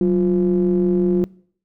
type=ring-modulated tone; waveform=triangle; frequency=82.41 Hz; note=E2; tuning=in tune; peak=-9 dBFS; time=0.01-1.24 s; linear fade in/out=0 ms; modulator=270 Hz; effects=noise-tail reverb RT60 0.6 s tail -24 dB re dry